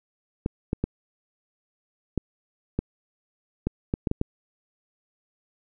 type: clicks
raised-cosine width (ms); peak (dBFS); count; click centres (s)
3; -11; 10; 0.461 / 0.731 / 0.84 / 2.177 / 2.79 / 3.67 / 3.939 / 4.072 / 4.114 / 4.214
effects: none